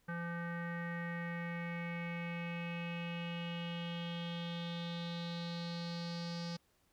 square tone with low-pass filter sweep, 170.6 Hz, F3, 40 cents flat, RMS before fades -41 dBFS, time 0.08-6.57 s, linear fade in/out 10 ms, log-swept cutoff 1600 to 4900 Hz, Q 5.7, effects pink hiss -74 dBFS RMS until 6.92 s

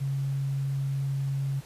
sine tone, 137.1 Hz, C#3, 19 cents flat, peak -26 dBFS, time 0-1.61 s, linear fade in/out 20 ms, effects pink hiss -51 dBFS RMS until 1.65 s + resampled to 32000 Hz

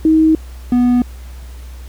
sine / triangle tone pair in turn, 316.7 / 245.6 Hz, D#4 / B3, +31 / -9 cents, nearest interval major third, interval 440 cents, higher first, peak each -7 dBFS, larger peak neither, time 0.05-0.35 / 0.72-1.02 s, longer neither, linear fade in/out 2 ms, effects added 62 Hz sine -29 dBFS peak until 1.88 s + pink hiss -44 dBFS RMS until 1.88 s

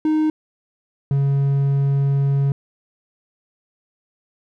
triangle tone pair in turn, 310 / 139.01 Hz, D#4 / C#3, -6 / +5 cents, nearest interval octave + major second, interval 1389 cents, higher first, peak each -13 dBFS, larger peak neither, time 0.05-0.3 / 1.11-2.52 s, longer second, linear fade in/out 2 ms, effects none

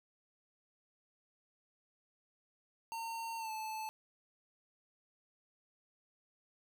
square tone with pitch glide, 912 to 873.3 Hz, A#5 to A5, -38 to -13 cents, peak -40 dBFS, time 2.92-3.89 s, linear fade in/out 0 ms, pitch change -75 cents, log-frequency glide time 3.38-3.51 s, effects none

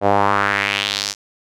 sawtooth tone with band-pass filter sweep, 100.6 Hz, G2, 45 cents sharp, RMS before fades -18 dBFS, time 0.01-1.15 s, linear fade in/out 50 ms, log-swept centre 610 to 6000 Hz, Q 2.5, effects none

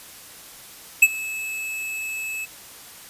square tone with ADSR envelope, 2600 Hz, E7, 24 cents flat, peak -7 dBFS, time 1.02-2.46 s, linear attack 8 ms, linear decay 42 ms, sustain -21 dB, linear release 23 ms, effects white hiss -43 dBFS RMS until 3.09 s + resampled to 32000 Hz

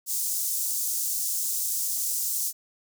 pink high-pass noise, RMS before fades -28 dBFS, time 0.06-2.53 s, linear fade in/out 50 ms, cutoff 6400 Hz, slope 24 dB/octave, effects none

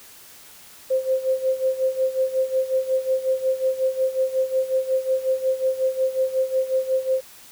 sine tone with tremolo, 523 Hz, C5, 1 cent flat, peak -16 dBFS, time 0.9-7.21 s, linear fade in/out 10 ms, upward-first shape sine, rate 5.5 Hz, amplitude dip 80%, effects white hiss -46 dBFS RMS until 7.51 s

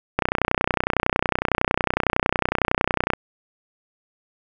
click train, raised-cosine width 0.5 ms, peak -3 dBFS, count 92, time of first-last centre 0.19-3.135 s, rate 30.9 Hz, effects none

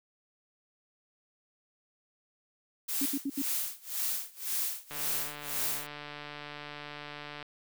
blue noise with tremolo, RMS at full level -31 dBFS, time 2.88-5.87 s, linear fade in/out 10 ms, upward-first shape sine, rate 1.9 Hz, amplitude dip 95%
sine tone bursts, 277.2 Hz, C#4, in tune, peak -29 dBFS, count 4, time 3.01-3.42 s, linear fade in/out 5 ms, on 47 ms, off 74 ms
click train, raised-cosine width 0.3 ms, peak -26 dBFS, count 371, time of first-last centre 4.91-7.427 s, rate 147 Hz
effects none

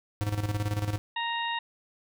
square tone with tremolo, 103.83 Hz, G#2, in tune, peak -26 dBFS, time 0.21-0.98 s, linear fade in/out 0 ms, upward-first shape square, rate 18 Hz, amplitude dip 65%
harmonic tone, 932.3 Hz, A#5, in tune, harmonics 1 / 2 / 3 / 4, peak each -31 / -34 / -36 / -37 dBFS, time 1.16-1.59 s, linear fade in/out 5 ms
effects none

